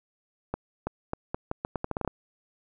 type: accelerating click train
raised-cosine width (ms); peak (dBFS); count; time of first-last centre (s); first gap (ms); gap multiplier
1; -15; 13; 0.54-2.077; 330; 0.8
effects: none